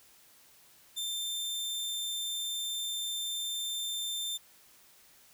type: tone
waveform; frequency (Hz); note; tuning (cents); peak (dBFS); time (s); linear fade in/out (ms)
sawtooth; 3579; A7; +29; -30; 0.96-4.38; 20
effects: white hiss -60 dBFS RMS until 5.33 s